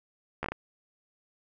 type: slowing click train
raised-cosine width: 0.5 ms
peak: -17 dBFS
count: 5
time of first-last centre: 0.43-0.52 s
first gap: 13 ms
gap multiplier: 1.38
effects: none